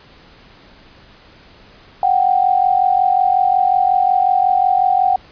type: tone pair together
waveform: sine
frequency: 732.5 / 778 Hz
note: F#5 / G5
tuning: -18 / -13 cents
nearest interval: minor second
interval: 105 cents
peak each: -14 dBFS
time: 2.03-5.16 s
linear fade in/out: 2 ms
effects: pink hiss -45 dBFS RMS until 5.31 s + resampled to 11025 Hz